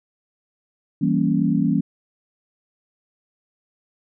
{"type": "chord", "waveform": "sine", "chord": "E diminished seventh", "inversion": "none", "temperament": "equal with one note detuned", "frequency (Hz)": [164.81, 194.19, 233.1, 277.2], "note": ["E3", "G3", "Bb3", "Db4"], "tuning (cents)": [0, -16, 0, 0], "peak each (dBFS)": -22, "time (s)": [1.01, 1.81], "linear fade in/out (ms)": 10, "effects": []}